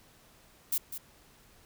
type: noise with echo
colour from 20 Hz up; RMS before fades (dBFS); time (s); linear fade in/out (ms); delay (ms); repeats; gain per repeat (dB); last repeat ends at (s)
violet; -29; 0.72-0.78; 5; 200; 1; -10; 0.98
effects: pink hiss -60 dBFS RMS until 1.65 s